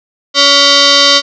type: tone with frequency modulation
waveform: sine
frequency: 281.5 Hz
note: C#4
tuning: 27 cents sharp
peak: -4 dBFS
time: 0.34-1.22 s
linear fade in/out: 50 ms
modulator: 847 Hz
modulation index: 5.9
effects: none